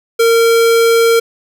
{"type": "tone", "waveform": "square", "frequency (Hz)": 460, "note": "A#4", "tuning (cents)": -23, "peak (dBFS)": -8, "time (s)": [0.19, 1.2], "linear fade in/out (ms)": 10, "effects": []}